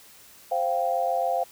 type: chord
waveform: sine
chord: C suspended fourth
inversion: none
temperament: just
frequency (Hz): 523.3 / 697.7 / 784.9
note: C5 / F5 / G5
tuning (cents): 0 / -2 / +2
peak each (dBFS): -28 / -25 / -28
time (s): 0.51-1.44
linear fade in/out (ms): 10
effects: white hiss -51 dBFS RMS until 1.51 s